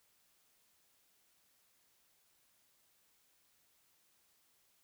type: silence
effects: white hiss -73 dBFS RMS until 4.83 s